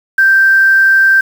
sine tone with quantisation, 1568 Hz, G6, in tune, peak -5 dBFS, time 0.18-1.21 s, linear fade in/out 5 ms, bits 5, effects none

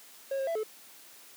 triangle tone with pitch steps, 545 / 537 / 666 / 433.4 Hz, C#5 / C5 / E5 / A4, -29 / +45 / +18 / -26 cents, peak -27 dBFS, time 0.31-0.634 s, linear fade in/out 5 ms, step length 81 ms, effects white hiss -53 dBFS RMS until 1.36 s + high-pass 200 Hz 12 dB/octave

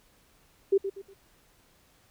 sine tone with echo, 392 Hz, G4, in tune, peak -18 dBFS, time 0.72-0.78 s, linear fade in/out 10 ms, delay 120 ms, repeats 3, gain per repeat -10 dB, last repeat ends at 1.14 s, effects pink hiss -63 dBFS RMS until 2.1 s

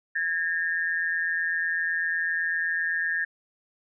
sine tone pair together, 1642 / 1809.9 Hz, G#6 / A6, -20 / +48 cents, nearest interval major second, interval 168 cents, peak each -27 dBFS, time 0.15-3.25 s, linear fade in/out 10 ms, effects none

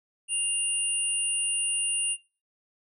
sine tone pair together, 2794 / 9403 Hz, F7 / D9, 0 / +1 cents, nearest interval octave + major sixth, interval 2101 cents, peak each -30 / -27 dBFS, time 0.28-2.17 s, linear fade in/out 50 ms, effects noise-tail reverb RT60 0.4 s tail -22 dB re dry

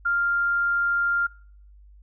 sine tone, 1396.9 Hz, F6, in tune, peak -20 dBFS, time 0.05-1.27 s, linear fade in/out 10 ms, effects noise-tail reverb RT60 0.6 s tail -26 dB re dry + added 50 Hz sine -47 dBFS peak until 2.02 s

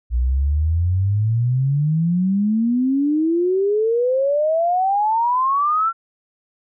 sine exponential sweep, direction up, 58.27 to 1369 Hz, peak -15 dBFS, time 0.1-5.93 s, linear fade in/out 50 ms, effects none

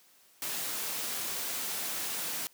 white noise, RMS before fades -35 dBFS, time 0.42-2.47 s, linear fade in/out 0 ms, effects white hiss -62 dBFS RMS until 2.53 s + high-pass 150 Hz 12 dB/octave

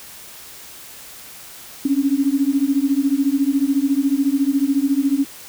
sine beating tone pair, 270.1 / 284.1 Hz, C#4 / C#4, -45 / +43 cents, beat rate 14 Hz, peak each -18 dBFS, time 1.85-5.25 s, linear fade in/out 5 ms, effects white hiss -39 dBFS RMS until 5.48 s

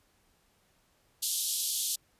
white band-pass noise, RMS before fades -32 dBFS, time 1.22-1.96 s, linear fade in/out 10 ms, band 3200 to 13000 Hz, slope 48 dB/octave, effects pink hiss -69 dBFS RMS until 2.19 s + resampled to 32000 Hz

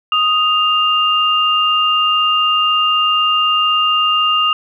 sine tone pair together, 1245.3 / 2802 Hz, D#6 / F7, +1 / +5 cents, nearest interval octave + major second, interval 1404 cents, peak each -14 dBFS, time 0.12-4.53 s, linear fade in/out 2 ms, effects none

